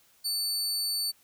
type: tone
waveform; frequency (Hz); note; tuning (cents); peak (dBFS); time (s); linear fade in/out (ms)
sawtooth; 4500; C#8; +25; -25; 0.24-1.12; 20
effects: white hiss -63 dBFS RMS until 1.23 s

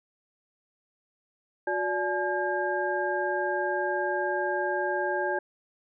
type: tone cluster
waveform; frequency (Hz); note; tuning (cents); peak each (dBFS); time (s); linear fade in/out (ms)
sine; 364 / 581 / 855 / 1610; F#4 / D5 / A5 / G6; -28 / -19 / -50 / +46; -31; 1.67-5.39; 5
effects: none

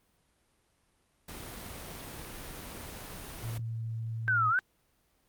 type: noise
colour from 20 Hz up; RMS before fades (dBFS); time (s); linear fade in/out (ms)
pink; -43; 1.28-3.58; 5
type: tone with pitch glide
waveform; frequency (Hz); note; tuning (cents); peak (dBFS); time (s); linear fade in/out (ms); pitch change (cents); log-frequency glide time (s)
sine; 114.1 to 113.12; A#2 to A2; -37 to +48; -33; 3.41-4.53; 50; -15; 3.61-3.83
type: exponential two-way sweep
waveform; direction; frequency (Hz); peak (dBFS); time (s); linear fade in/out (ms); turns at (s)
sine; down then up; 1568 to 1233 to 1568; -24; 4.28-4.59; 0; 4.48
effects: pink hiss -71 dBFS RMS until 5.28 s + Opus 32 kbps

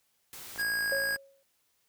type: noise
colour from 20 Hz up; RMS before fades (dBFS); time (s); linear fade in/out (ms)
white; -45; 0.33-0.62; 0
type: click train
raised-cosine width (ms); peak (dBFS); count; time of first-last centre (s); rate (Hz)
0.5; -29; 35; 0.56-1.161; 56.6
type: tone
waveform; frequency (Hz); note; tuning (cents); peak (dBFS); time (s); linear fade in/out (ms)
square; 1641; G#6; -21; -29; 0.58-1.17; 20
type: tone with exponential decay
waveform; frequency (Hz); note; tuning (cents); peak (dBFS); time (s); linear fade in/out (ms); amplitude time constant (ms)
sine; 549; C#5; -17; -28; 0.92-1.43; 1; 110
effects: white hiss -73 dBFS RMS until 1.88 s

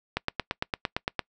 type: click train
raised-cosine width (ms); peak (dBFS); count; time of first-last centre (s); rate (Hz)
0.3; -10; 10; 0.17-1.193; 8.8
effects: noise-tail reverb RT60 0.1 s tail -25 dB re dry

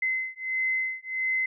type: beating tone pair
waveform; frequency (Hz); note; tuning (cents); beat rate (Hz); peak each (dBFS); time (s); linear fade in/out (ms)
sine; 2052 / 2053.5; C7 / C7; -34 / -33; 1.5; -29; 0.02-1.46; 5
effects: none

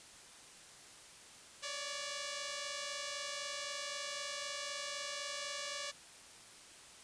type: tone pair together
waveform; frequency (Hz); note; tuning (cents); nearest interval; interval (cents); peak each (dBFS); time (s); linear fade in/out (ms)
5% pulse; 563.4 / 587.3; C#5 / D5; +28 / 0; minor second; 72; -31 / -32; 1.62-5.92; 20
effects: white hiss -56 dBFS RMS until 7.03 s + resampled to 22050 Hz

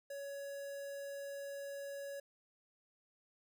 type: tone with notch filter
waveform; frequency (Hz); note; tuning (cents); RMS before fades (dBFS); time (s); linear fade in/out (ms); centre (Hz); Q
square; 560; C#5; +18; -45; 0.1-2.2; 5; 3200; 1.3
effects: none

